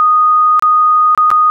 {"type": "tone with dropouts", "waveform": "sine", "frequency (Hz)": 1239, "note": "D#6", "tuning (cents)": -8, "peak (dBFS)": -6, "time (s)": [0, 1.5], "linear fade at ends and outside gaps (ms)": 0, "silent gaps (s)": [[0.595, 0.624], [1.149, 1.176], [1.304, 1.314]], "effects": []}